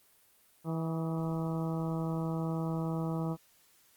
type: harmonic tone with a mistuned harmonic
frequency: 162.8 Hz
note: E3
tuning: 21 cents flat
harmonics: 1 / 2 / 3 / 4 / 5 / 6 / 7 / 8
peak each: -32 / -38 / -42 / -44 / -46 / -48 / -49 / -50 dBFS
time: 0.64-3.37 s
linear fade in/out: 50 ms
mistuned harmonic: 8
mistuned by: -51 cents
effects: white hiss -65 dBFS RMS until 3.96 s + Opus 32 kbps